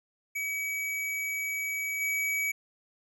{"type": "tone with level steps", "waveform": "square", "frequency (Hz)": 2275, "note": "C#7", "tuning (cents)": 44, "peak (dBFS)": [-31, -28], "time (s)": [0.35, 2.52], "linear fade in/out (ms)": 10, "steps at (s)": 2, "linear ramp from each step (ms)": 20, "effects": []}